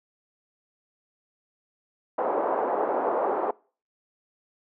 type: band-pass noise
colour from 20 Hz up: pink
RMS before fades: -26 dBFS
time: 2.18-3.51 s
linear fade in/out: 5 ms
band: 400 to 980 Hz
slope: 24 dB/octave
effects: noise-tail reverb RT60 0.4 s tail -24 dB re dry